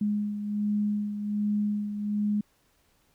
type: beating tone pair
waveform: sine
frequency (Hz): 207.7 / 209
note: G#3 / G#3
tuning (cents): 0 / +11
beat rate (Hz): 1.3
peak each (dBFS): -26 / -34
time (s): 0.01-2.41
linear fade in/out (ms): 5
effects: pink hiss -67 dBFS RMS until 3.14 s